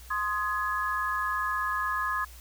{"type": "chord", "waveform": "sine", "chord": "Ab major", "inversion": "first", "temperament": "equal with one note detuned", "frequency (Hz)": [1046.5, 1244.5, 1683.4], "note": ["C6", "Eb6", "Ab6"], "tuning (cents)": [0, 0, 23], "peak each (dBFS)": -31, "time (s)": [0.1, 2.25], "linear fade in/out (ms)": 10, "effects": ["added 60 Hz sine -46 dBFS peak until 2.4 s", "white hiss -52 dBFS RMS until 2.4 s"]}